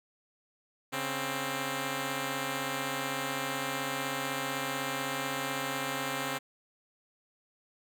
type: tone pair together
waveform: 5% pulse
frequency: 139.8 / 263.7 Hz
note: C#3 / C4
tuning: +15 / +14 cents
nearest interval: major seventh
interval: 1099 cents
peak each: -25 / -22 dBFS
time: 0.92-6.39 s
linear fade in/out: 20 ms
effects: none